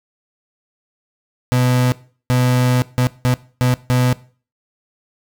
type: tone bursts at uneven times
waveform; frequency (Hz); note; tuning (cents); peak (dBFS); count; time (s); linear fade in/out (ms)
35% pulse; 125.4; B2; +27; -11; 6; 1.52-1.92 / 2.3-2.82 / 2.98-3.07 / 3.25-3.34 / 3.61-3.74 / 3.9-4.13; 0
effects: noise-tail reverb RT60 0.4 s tail -19 dB re dry